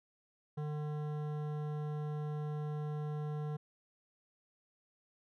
sine tone with hard clipping, 150 Hz, D3, 37 cents sharp, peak -38 dBFS, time 0.57-3.57 s, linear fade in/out 10 ms, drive 14 dB, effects none

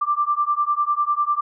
sine beating tone pair, 1174.7 / 1184.7 Hz, D6 / D6, 0 / +15 cents, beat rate 10 Hz, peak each -21 / -21 dBFS, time 0.01-1.41 s, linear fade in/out 10 ms, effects none

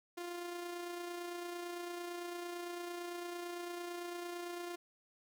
sawtooth tone with amplitude modulation, 349.2 Hz, F4, in tune, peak -36 dBFS, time 0.17-4.76 s, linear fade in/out 10 ms, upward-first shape sine, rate 28.9 Hz, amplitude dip 35%, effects none

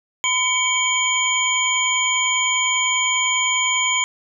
sine tone cluster, 1013 / 2255 / 3165 / 6920 Hz, B5 / C#7 / G7 / A8, +44 / +29 / +16 / -30 cents, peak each -24 / -21 / -23 / -22 dBFS, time 0.24-4.04 s, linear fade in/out 0 ms, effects none

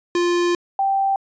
square / sine tone pair in turn, 349.2 / 782.1 Hz, F4 / G5, 0 / -4 cents, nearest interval octave + major second, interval 1396 cents, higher second, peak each -17 / -16 dBFS, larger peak second, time 0.15-0.55 / 0.79-1.16 s, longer first, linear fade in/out 2 ms, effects resampled to 16000 Hz

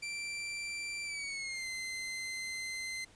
sawtooth tone with pitch glide, 2349 to 2069 Hz, D7 to C7, 0 to -20 cents, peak -34 dBFS, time 0.02-3.05 s, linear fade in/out 10 ms, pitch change -220 cents, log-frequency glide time 1.04-1.67 s, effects pink hiss -61 dBFS RMS until 3.15 s + resampled to 22050 Hz

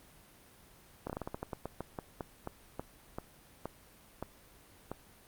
slowing click train, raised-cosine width 1 ms, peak -23 dBFS, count 19, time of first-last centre 1.07-4.916 s, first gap 27 ms, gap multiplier 1.21, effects pink hiss -59 dBFS RMS until 5.27 s + Opus 32 kbps

